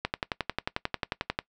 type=click train; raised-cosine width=0.3 ms; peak=-11 dBFS; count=16; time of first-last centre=0.05-1.389 s; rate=11.2 Hz; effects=noise-tail reverb RT60 0.1 s tail -21 dB re dry